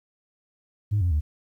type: tone with pitch steps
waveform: sine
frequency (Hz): 103.83 / 88.32 / 75.13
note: G#2 / F2 / D2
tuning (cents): 0 / +20 / +40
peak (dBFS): -18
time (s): 0.91-1.21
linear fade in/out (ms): 20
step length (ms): 100
effects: tanh soft clip ceiling -17 dBFS + 10-bit